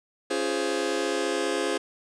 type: chord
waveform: sawtooth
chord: Db major seventh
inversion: none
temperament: just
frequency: 277.2 / 346.5 / 415.8 / 519.7 Hz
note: Db4 / F4 / Ab4 / C5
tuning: 0 / -14 / +2 / -12 cents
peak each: -29 / -26 / -25 / -26 dBFS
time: 0.3-1.78 s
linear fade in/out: 10 ms
effects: resampled to 22050 Hz